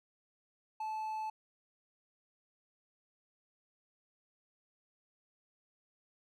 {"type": "tone", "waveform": "triangle", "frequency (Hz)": 870, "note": "A5", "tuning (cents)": -20, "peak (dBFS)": -34, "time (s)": [0.8, 1.3], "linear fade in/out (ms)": 5, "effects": []}